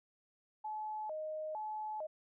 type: tone with vibrato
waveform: sine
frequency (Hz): 730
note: F#5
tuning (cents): -24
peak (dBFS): -38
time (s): 0.64-2.07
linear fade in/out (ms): 10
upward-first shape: square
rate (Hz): 1.1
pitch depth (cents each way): 280
effects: none